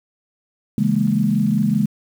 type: chord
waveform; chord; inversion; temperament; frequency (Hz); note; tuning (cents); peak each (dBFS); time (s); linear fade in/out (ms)
sine; A# half-diminished seventh; first; equal; 138.59 / 164.81 / 207.7 / 233.1; C#3 / E3 / G#3 / A#3; 0 / 0 / 0 / 0; -23 / -23 / -17 / -22; 0.78-1.86; 2
effects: 7-bit